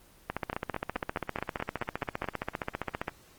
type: two click trains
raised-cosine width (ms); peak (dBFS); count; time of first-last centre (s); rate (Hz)
0.5; -16 / -15; 9 / 43; 0.53-2.243 / 0.3-3.081; 4.67 / 15.1
effects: pink hiss -58 dBFS RMS until 3.38 s + Opus 24 kbps